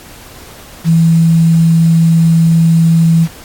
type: tone with quantisation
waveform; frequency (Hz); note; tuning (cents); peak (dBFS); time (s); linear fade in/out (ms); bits
sine; 164.6; E3; -2; -5; 0.84-3.28; 50; 5
effects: pink hiss -35 dBFS RMS until 3.44 s + AAC 64 kbps